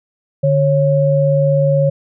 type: tone pair together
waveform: sine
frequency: 147.27 / 549 Hz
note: D3 / C#5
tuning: +5 / -17 cents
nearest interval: octave + major seventh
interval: 2278 cents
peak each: -13 dBFS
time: 0.43-1.9 s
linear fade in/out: 10 ms
effects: none